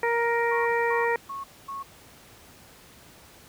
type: harmonic tone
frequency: 468.2 Hz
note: A#4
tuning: 8 cents sharp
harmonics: 1 / 2 / 3 / 4 / 5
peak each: -25 / -27 / -36 / -28 / -35 dBFS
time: 0.03-1.16 s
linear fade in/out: 2 ms
type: tone bursts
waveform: sine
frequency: 1100 Hz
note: C#6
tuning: 14 cents flat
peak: -32 dBFS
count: 4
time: 0.51-1.83 s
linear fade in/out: 10 ms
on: 150 ms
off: 240 ms
effects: pink hiss -51 dBFS RMS until 3.48 s + high-pass 60 Hz 12 dB/octave